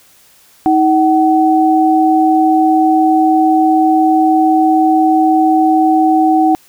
sine tone pair together, 317 / 754 Hz, D#4 / F#5, +32 / +32 cents, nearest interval octave + minor third, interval 1500 cents, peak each -10 dBFS, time 0.66-6.55 s, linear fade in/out 0 ms, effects white hiss -47 dBFS RMS until 6.68 s

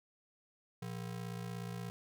square ring-modulated tone, 146.83 Hz, D3, in tune, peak -38 dBFS, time 0.82-1.9 s, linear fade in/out 0 ms, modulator 28.4 Hz, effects none

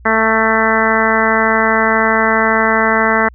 harmonic tone, 221.9 Hz, A3, 15 cents sharp, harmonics 1 / 2 / 3 / 4 / 5 / 6 / 7 / 8 / 9, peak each -19 / -19 / -19 / -19 / -19 / -19 / -19 / -19 / -19 dBFS, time 0.05-3.29 s, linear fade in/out 10 ms, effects added 60 Hz sine -36 dBFS peak until 3.34 s

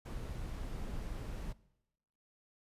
brown noise, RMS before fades -41 dBFS, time 0.05-1.53 s, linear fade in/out 10 ms, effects noise-tail reverb RT60 0.9 s tail -21 dB re dry + resampled to 32000 Hz

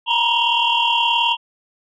sine tone cluster, 932 / 971 / 2778 / 3055 / 3274 Hz, A#5 / B5 / F7 / G7 / G#7, -1 / -30 / -10 / -45 / -25 cents, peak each -19 / -22 / -20 / -22 / -22 dBFS, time 0.06-1.37 s, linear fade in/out 50 ms, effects tanh soft clip ceiling -5 dBFS

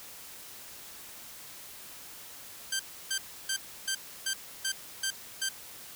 10% pulse tone bursts, 1568 Hz, G6, in tune, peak -20 dBFS, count 8, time 2.72-5.49 s, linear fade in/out 5 ms, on 75 ms, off 310 ms, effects white hiss -47 dBFS RMS until 5.95 s

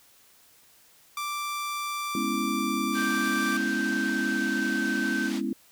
sawtooth tone, 1174.7 Hz, D6, in tune, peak -26 dBFS, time 1.17-3.57 s, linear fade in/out 2 ms
sine chord, C# minor seventh, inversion second, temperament equal, 207.7 / 246.9 / 277.2 / 329.6 Hz, G#3 / B3 / C#4 / E4, 0 / 0 / 0 / 0 cents, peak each -32 dBFS, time 2.15-5.53 s, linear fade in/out 2 ms
white band-pass noise, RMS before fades -40 dBFS, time 2.92-5.42 s, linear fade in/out 50 ms, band 210 to 5100 Hz, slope 12 dB/octave
sine tone with pitch glide, 1567 to 1545.4 Hz, G6 to G6, -1 to -25 cents, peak -28 dBFS, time 2.94-5.31 s, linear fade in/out 50 ms, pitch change -24 cents, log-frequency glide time 3.3-4.88 s
effects white hiss -58 dBFS RMS until 5.71 s

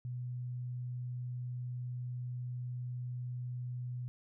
sine tone, 123.8 Hz, B2, 5 cents sharp, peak -37 dBFS, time 0.05-4.08 s, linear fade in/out 0 ms, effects none

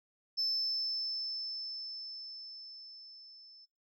sine tone with level ramp, 5274 Hz, E8, in tune, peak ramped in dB -28 to -54 dBFS, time 0.37-3.66 s, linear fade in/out 20 ms, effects noise-tail reverb RT60 0.5 s tail -26 dB re dry + tanh soft clip ceiling -26 dBFS

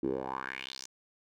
10% pulse tone with band-pass filter sweep, 65.6 Hz, C2, 5 cents sharp, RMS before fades -37 dBFS, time 0.03-0.86 s, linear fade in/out 5 ms, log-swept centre 310 to 6500 Hz, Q 4.1, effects none

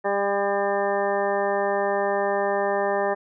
harmonic tone, 200 Hz, G3, 35 cents sharp, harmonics 1 / 2 / 3 / 4 / 5 / 6 / 8 / 9, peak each -36 / -26 / -25 / -27 / -32 / -34 / -37 / -32 dBFS, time 0.04-3.15 s, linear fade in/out 20 ms, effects none

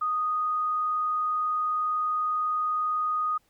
sine tone, 1241 Hz, D#6, 5 cents flat, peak -24 dBFS, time 0.01-3.38 s, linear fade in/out 10 ms, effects pink hiss -68 dBFS RMS until 3.49 s

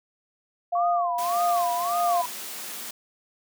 sine tone with tremolo, 698.5 Hz, F5, in tune, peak -20 dBFS, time 0.72-2.22 s, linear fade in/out 10 ms, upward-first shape sine, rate 1.6 Hz, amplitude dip 55%
sine tone with vibrato, 1100 Hz, C#6, 14 cents flat, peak -27 dBFS, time 0.75-2.26 s, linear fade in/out 5 ms, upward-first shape sine, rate 1.8 Hz, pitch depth 210 cents each way
white high-pass noise, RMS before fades -36 dBFS, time 1.18-2.91 s, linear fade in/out 5 ms, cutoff 160 Hz, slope 96 dB/octave
effects none

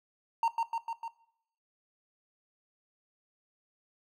triangle tone with echo, 917 Hz, A#5, 29 cents flat, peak -22 dBFS, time 0.43-0.48 s, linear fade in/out 2 ms, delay 150 ms, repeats 4, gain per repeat -3 dB, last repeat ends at 1.08 s, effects noise-tail reverb RT60 0.7 s tail -18 dB re dry

